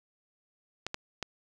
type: clicks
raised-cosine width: 0.2 ms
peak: -16 dBFS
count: 3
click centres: 0.866 / 0.944 / 1.227 s
effects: none